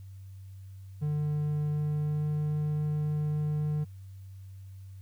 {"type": "tone with pitch glide", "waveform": "triangle", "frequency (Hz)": [149.4, 150.61], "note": ["D3", "D3"], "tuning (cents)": [30, 44], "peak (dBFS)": -25, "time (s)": [1.01, 3.85], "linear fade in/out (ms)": 20, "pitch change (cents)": 14, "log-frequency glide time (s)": [1.68, 2.39], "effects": ["added 96 Hz sine -43 dBFS peak until 5.01 s", "white hiss -68 dBFS RMS until 5.01 s"]}